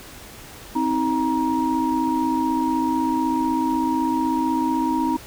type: tone cluster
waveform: sine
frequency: 262.2 / 318.2 / 944 Hz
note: C4 / D#4 / A#5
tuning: +4 / +39 / +22 cents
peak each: -23 dBFS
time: 0.75-5.17 s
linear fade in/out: 10 ms
effects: pink hiss -41 dBFS RMS until 5.26 s